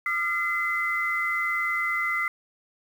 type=tone cluster; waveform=sine; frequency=1196 / 1375 / 2045 Hz; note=D6 / F6 / C7; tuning=+31 / -27 / -40 cents; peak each=-32 / -31 / -25 dBFS; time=0.06-2.28 s; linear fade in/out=2 ms; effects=8-bit